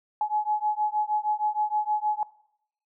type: beating tone pair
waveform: sine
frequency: 844 / 850.4 Hz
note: G#5 / G#5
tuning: +28 / +41 cents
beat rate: 6.4 Hz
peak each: -27 dBFS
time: 0.21-2.23 s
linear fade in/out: 2 ms
effects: noise-tail reverb RT60 0.7 s tail -20 dB re dry